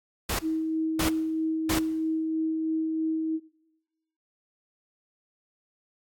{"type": "noise bursts", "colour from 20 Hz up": "pink", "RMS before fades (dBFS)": -28, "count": 3, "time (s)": [0.29, 1.79], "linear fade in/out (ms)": 5, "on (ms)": 100, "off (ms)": 600}
{"type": "tone with tremolo", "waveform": "sine", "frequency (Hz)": 318.9, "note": "D#4", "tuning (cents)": 43, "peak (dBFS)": -24, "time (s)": [0.41, 3.4], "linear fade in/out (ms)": 50, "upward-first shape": "sine", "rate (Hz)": 3.1, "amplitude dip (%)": 25}
{"effects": ["noise-tail reverb RT60 0.9 s tail -18 dB re dry", "AAC 64 kbps"]}